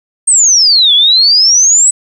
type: exponential two-way sweep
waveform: sine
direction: down then up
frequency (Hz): 8650 to 3322 to 8050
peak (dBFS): -4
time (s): 0.27-1.91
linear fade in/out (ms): 10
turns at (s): 0.94
effects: 7-bit